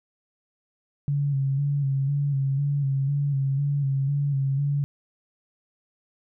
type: tone with vibrato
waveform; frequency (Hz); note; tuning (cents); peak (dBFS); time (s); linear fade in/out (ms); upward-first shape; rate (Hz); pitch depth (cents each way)
sine; 139.5; C#3; +11; -21; 1.08-4.84; 0; square; 2; 40
effects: none